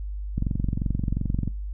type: click train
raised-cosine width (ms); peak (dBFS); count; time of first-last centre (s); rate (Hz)
5; -13; 26; 0.38-1.476; 22.8
effects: noise-tail reverb RT60 0.3 s tail -24 dB re dry + added 50 Hz sine -29 dBFS peak until 1.73 s